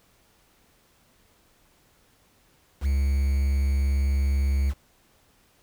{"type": "tone with quantisation", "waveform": "triangle", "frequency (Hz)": 68.8, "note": "C#2", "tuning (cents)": -12, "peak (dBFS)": -18, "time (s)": [2.81, 4.74], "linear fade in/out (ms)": 50, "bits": 7, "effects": ["pink hiss -62 dBFS RMS until 5.62 s"]}